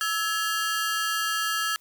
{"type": "ring-modulated tone", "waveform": "sawtooth", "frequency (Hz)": 1501, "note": "F#6", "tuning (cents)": 24, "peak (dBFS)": -18, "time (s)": [0.01, 1.76], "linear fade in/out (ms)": 0, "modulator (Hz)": 187, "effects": ["white hiss -61 dBFS RMS until 1.8 s"]}